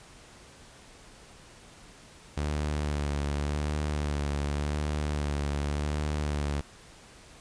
sawtooth tone with vibrato, 73.42 Hz, D2, in tune, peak -24 dBFS, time 2.37-6.61 s, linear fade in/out 5 ms, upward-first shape sine, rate 0.88 Hz, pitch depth 37 cents each way, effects pink hiss -52 dBFS RMS until 7.4 s + resampled to 22050 Hz

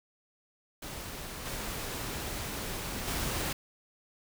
pink noise with level steps, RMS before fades -41 / -37 / -33 dBFS, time 0.82-3.53 s, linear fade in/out 5 ms, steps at 1.45 / 3.07 s, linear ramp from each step 10 ms, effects none

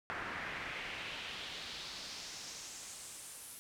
brown noise with band-pass filter sweep, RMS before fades -45 dBFS, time 0.1-3.59 s, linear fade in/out 0 ms, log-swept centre 1600 to 11000 Hz, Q 2.1, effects none

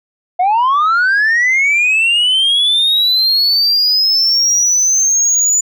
sine linear sweep, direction up, 700 to 7020 Hz, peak -7 dBFS, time 0.39-5.61 s, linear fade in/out 10 ms, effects tanh soft clip ceiling -8 dBFS

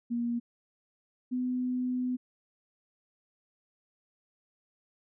sine tone pair in turn, 237.2 / 251.3 Hz, A#3 / B3, +30 / +30 cents, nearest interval minor second, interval 100 cents, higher second, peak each -28 dBFS, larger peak neither, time 0.1-0.4 / 1.31-2.17 s, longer second, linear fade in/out 20 ms, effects none

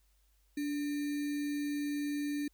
sine tone with sample-and-hold, 290.5 Hz, D4, 19 cents flat, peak -32 dBFS, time 0.57-2.48 s, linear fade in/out 5 ms, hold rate 2100 Hz, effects added 50 Hz sine -67 dBFS peak until 2.53 s + white hiss -75 dBFS RMS until 2.53 s

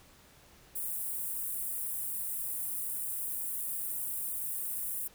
white high-pass noise, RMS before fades -36 dBFS, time 0.75-5.08 s, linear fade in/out 10 ms, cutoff 8700 Hz, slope 48 dB/octave, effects pink hiss -59 dBFS RMS until 5.14 s

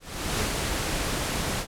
pink noise with ADSR envelope, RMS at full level -26 dBFS, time 0-1.67 s, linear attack 400 ms, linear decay 97 ms, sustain -2 dB, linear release 82 ms, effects low-pass 11000 Hz 12 dB/octave

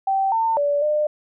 sine tone with pitch steps, 776 / 902 / 577 / 602 Hz, G5 / A5 / D5 / D5, -18 / +43 / -31 / +43 cents, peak -17 dBFS, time 0.07-1.07 s, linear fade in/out 5 ms, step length 250 ms, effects none

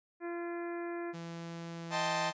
harmonic tone, 343.6 Hz, F4, 28 cents flat, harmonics 1 / 2 / 3 / 4 / 5 / 6 / 7, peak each -37 / -45 / -49 / -51 / -49 / -54 / -57 dBFS, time 0.2-1.15 s, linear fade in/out 50 ms
sawtooth tone with pitch glide, 168 to 166.74 Hz, E3 to E3, +33 to +20 cents, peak -37 dBFS, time 1.13-2.32 s, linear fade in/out 20 ms, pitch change -13 cents, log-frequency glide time 1.73-1.97 s
sawtooth chord, A half-diminished seventh, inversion second, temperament equal, 622.3 / 784 / 880 / 1046.5 Hz, Eb5 / G5 / A5 / C6, 0 / 0 / 0 / 0 cents, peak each -32 / -35 / -31 / -35 dBFS, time 1.9-2.33 s, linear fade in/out 50 ms
effects resampled to 16000 Hz

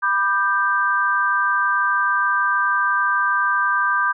sine chord, G major, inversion first, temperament equal with one note detuned, 987.8 / 1194.5 / 1568 Hz, B5 / D6 / G6, 0 / +29 / 0 cents, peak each -24 / -20 / -19 dBFS, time 0.02-4.13 s, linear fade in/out 20 ms, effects none

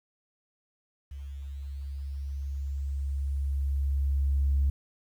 sine tone with level ramp, 69.3 Hz, C#2, in tune, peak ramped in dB -37 to -20 dBFS, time 1.11-4.7 s, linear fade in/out 5 ms, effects tanh soft clip ceiling -18 dBFS + 10-bit

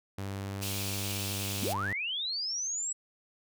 sawtooth tone with pitch glide, 98.2 to 99 Hz, G2 to G2, +4 to +18 cents, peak -31 dBFS, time 0.18-1.93 s, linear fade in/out 5 ms, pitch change +14 cents, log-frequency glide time 0.35-0.83 s
pink high-pass noise, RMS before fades -37 dBFS, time 0.61-1.74 s, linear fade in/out 20 ms, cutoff 2300 Hz, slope 96 dB/octave
sine linear sweep, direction up, 155.7 to 7850 Hz, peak -31 dBFS, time 1.62-2.93 s, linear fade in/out 10 ms
effects none

